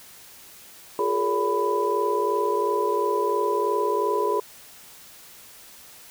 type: tone cluster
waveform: sine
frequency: 356.4 / 415.8 / 458.7 / 568 / 994 Hz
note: F4 / G#4 / A#4 / C#5 / B5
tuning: +35 / +2 / -28 / +42 / +11 cents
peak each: -30 / -24 / -30 / -32 / -25 dBFS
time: 0.99-4.4 s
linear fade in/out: 2 ms
effects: white hiss -47 dBFS RMS until 6.1 s